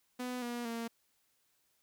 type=tone with pitch steps; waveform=sawtooth; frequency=249.4 / 239.9 / 231 Hz; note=B3 / A#3 / A#3; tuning=+17 / +50 / -16 cents; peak=-33 dBFS; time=0.19-0.88 s; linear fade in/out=10 ms; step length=230 ms; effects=white hiss -75 dBFS RMS until 1.82 s